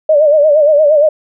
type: tone with vibrato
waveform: sine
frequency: 600 Hz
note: D5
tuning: 37 cents sharp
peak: -5 dBFS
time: 0.09-1.09 s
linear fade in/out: 5 ms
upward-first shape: sine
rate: 8.6 Hz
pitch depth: 89 cents each way
effects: none